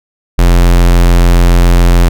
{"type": "tone", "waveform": "square", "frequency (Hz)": 43.5, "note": "F1", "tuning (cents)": -6, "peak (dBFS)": -4, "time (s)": [0.38, 2.09], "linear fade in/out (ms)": 10, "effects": []}